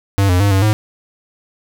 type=tone with pitch steps; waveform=square; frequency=98.7 / 89.7 / 101 / 96.3 / 107.2 Hz; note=G2 / F2 / G#2 / G2 / A2; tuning=+12 / +47 / -48 / -30 / -45 cents; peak=-11 dBFS; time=0.18-0.73 s; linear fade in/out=0 ms; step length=110 ms; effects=none